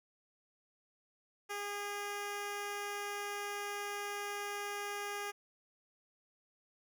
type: tone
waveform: 10% pulse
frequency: 408.2 Hz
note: G#4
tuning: 30 cents flat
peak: -30 dBFS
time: 1.49-5.32 s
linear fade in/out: 20 ms
effects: none